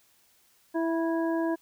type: harmonic tone with a mistuned harmonic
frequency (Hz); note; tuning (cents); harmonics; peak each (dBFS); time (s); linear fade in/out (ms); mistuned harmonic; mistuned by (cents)
330; E4; +2; 1 / 2 / 3 / 5; -26 / -32 / -36 / -40; 0.74-1.56; 20; 3; -21
effects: white hiss -64 dBFS RMS until 1.61 s